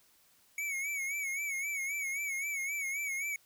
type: tone with vibrato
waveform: square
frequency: 2234 Hz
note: C#7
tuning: 13 cents sharp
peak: -34 dBFS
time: 0.58-3.36 s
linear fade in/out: 2 ms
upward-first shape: sine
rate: 3.8 Hz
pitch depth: 77 cents each way
effects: white hiss -66 dBFS RMS until 3.45 s